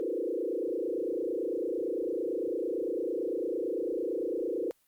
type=tone with frequency modulation; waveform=sine; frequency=412.6 Hz; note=G#4; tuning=11 cents flat; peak=-29 dBFS; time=0-4.71 s; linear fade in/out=0 ms; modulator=28.9 Hz; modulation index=3.3; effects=white hiss -70 dBFS RMS until 4.87 s + Opus 24 kbps